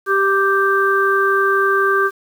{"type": "harmonic tone", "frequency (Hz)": 392, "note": "G4", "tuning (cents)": 0, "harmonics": [1, 3, 4], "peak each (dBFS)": [-17, -17, -17], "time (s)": [0.06, 2.11], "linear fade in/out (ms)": 50, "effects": ["7-bit"]}